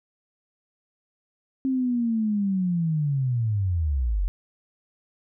sine linear sweep, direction down, 267.7 to 41.2 Hz, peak -21 dBFS, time 1.65-4.28 s, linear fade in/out 0 ms, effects none

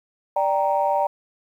sine chord, G minor, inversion second, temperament equal, 587.3 / 784 / 932.3 Hz, D5 / G5 / Bb5, 0 / 0 / 0 cents, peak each -22 dBFS, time 0.36-1.07 s, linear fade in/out 5 ms, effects tanh soft clip ceiling -9 dBFS + 9-bit

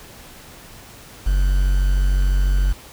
triangle tone with quantisation, 46.94 Hz, F#1, 26 cents sharp, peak -12 dBFS, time 1.26-2.73 s, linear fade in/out 10 ms, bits 6, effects pink hiss -42 dBFS RMS until 2.92 s

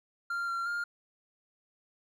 triangle tone with pitch steps, 1390 / 1373 / 1407 Hz, F6 / F6 / F6, -9 / -30 / +12 cents, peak -29 dBFS, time 0.3-0.84 s, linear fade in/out 5 ms, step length 180 ms, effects none

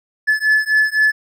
triangle beating tone pair, 1725 / 1728.9 Hz, A6 / A6, -35 / -31 cents, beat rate 3.9 Hz, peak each -14 dBFS, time 0.27-1.12 s, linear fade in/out 20 ms, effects none

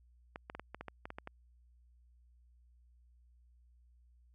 clicks, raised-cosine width 0.5 ms, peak -28 dBFS, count 11, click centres 0.359 / 0.499 / 0.55 / 0.596 / 0.746 / 0.81 / 0.883 / 1.055 / 1.104 / 1.185 / 1.274 s, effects added 60 Hz sine -62 dBFS peak until 4.34 s

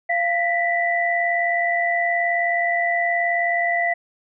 sine tone cluster, 690 / 1904 / 1983 Hz, F5 / A#6 / B6, -21 / +36 / +7 cents, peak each -21 / -30 / -21 dBFS, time 0.09-3.94 s, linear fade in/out 10 ms, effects none

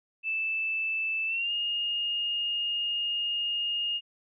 sine tone with pitch glide, 2637 to 2843 Hz, E7 to F7, 0 to +30 cents, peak -27 dBFS, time 0.23-4.01 s, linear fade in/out 50 ms, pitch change +130 cents, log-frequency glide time 1.27-1.52 s, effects none

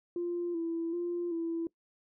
sine tone with vibrato, 340 Hz, F4, 46 cents flat, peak -30 dBFS, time 0.16-1.67 s, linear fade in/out 2 ms, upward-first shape square, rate 1.3 Hz, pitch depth 39 cents each way, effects noise-tail reverb RT60 0.1 s tail -22 dB re dry + tanh soft clip ceiling -26 dBFS

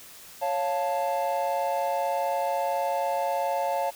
triangle chord, Db augmented, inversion none, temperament equal, 554.4 / 698.5 / 880 Hz, Db5 / F5 / A5, 0 / 0 / 0 cents, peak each -27 dBFS, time 0.41-3.91 s, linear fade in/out 20 ms, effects white hiss -47 dBFS RMS until 3.95 s

